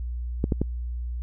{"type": "clicks", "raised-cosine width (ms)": 3, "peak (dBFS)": -10, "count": 3, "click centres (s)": [0.441, 0.522, 0.616], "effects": ["added 60 Hz sine -28 dBFS peak until 1.22 s"]}